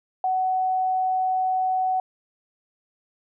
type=tone; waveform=sine; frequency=748 Hz; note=F#5; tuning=19 cents sharp; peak=-20 dBFS; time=0.24-2 s; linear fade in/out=2 ms; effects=none